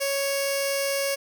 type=tone with notch filter; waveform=15% pulse; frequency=554.4 Hz; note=C#5; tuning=in tune; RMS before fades=-26 dBFS; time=0-1.16 s; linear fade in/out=20 ms; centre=1300 Hz; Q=0.61; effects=none